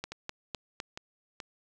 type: two click trains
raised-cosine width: 0.2 ms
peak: -22 / -18 dBFS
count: 4 / 4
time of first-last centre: 0.12-1.402 / 0.04-0.801 s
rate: 2.34 / 3.94 Hz
effects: none